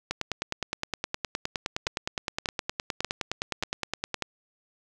two click trains, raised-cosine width 0.2 ms, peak -11 / -11 dBFS, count 40 / 5, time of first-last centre 0.11-4.143 / 1.87-4.223 s, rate 9.67 / 1.7 Hz, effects none

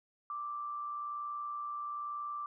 sine tone with amplitude modulation, 1174.7 Hz, D6, in tune, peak -35 dBFS, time 0.3-2.46 s, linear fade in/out 2 ms, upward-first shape sine, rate 121 Hz, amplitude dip 35%, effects none

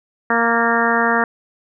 harmonic tone with a mistuned harmonic, 232.5 Hz, A#3, 4 cents flat, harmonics 1 / 2 / 3 / 4 / 5 / 6 / 7 / 8, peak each -22 / -22 / -22 / -22 / -22 / -22 / -22 / -22 dBFS, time 0.3-1.24 s, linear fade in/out 2 ms, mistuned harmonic 8, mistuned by -22 cents, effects none

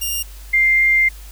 5% pulse / sine tone pair in turn, 2818 / 2101 Hz, F7 / C7, +15 / +7 cents, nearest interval perfect fourth, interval 508 cents, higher first, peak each -11 dBFS, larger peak neither, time 0.01-0.23 / 0.53-1.09 s, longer second, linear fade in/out 10 ms, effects added 50 Hz sine -34 dBFS peak until 1.31 s + white hiss -44 dBFS RMS until 1.31 s

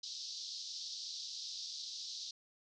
pink band-pass noise, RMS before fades -45 dBFS, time 0.03-2.31 s, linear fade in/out 5 ms, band 3800 to 5800 Hz, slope 48 dB/octave, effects none

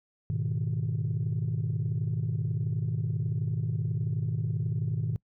sine chord, G# minor, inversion none, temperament equal with one note detuned, 104.91 / 123.47 / 155.56 Hz, G#2 / B2 / D#3, +18 / 0 / 0 cents, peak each -30 dBFS, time 0.3-5.16 s, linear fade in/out 0 ms, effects noise-tail reverb RT60 0.1 s tail -25 dB re dry + tanh soft clip ceiling -22 dBFS

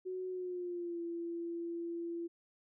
sine tone with pitch glide, 370 to 339.3 Hz, F#4 to F4, 0 to -50 cents, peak -37 dBFS, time 0.05-2.28 s, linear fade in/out 20 ms, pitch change -150 cents, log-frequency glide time 0.29-1.01 s, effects none

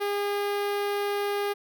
sawtooth tone with notch filter, 406.8 Hz, G#4, 36 cents flat, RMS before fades -28 dBFS, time 0-1.54 s, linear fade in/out 20 ms, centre 7100 Hz, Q 0.91, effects none

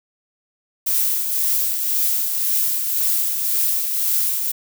violet noise with tremolo, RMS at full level -18 dBFS, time 0.86-4.52 s, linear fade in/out 10 ms, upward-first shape triangle, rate 1.9 Hz, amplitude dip 45%, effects none

